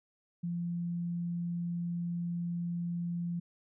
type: tone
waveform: sine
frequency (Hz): 172.4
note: F3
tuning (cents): -22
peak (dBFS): -32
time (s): 0.43-3.4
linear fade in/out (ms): 10
effects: none